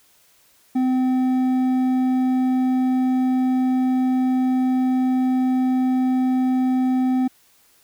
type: tone with hard clipping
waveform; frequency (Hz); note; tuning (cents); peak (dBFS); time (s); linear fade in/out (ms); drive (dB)
triangle; 256.6; C4; -34; -18; 0.75-7.28; 10; 9
effects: white hiss -57 dBFS RMS until 7.83 s